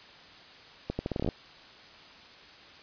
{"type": "accelerating click train", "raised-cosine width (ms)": 2, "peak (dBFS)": -17, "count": 11, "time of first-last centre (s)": [0.9, 1.288], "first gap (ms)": 90, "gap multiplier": 0.79, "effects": ["white hiss -51 dBFS RMS until 2.82 s", "resampled to 11025 Hz"]}